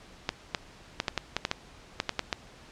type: clicks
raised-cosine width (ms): 0.2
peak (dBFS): -9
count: 12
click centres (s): 0.291 / 0.548 / 1.001 / 1.082 / 1.177 / 1.366 / 1.451 / 1.514 / 2.001 / 2.093 / 2.193 / 2.328
effects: pink hiss -52 dBFS RMS until 2.71 s + low-pass 6000 Hz 12 dB/octave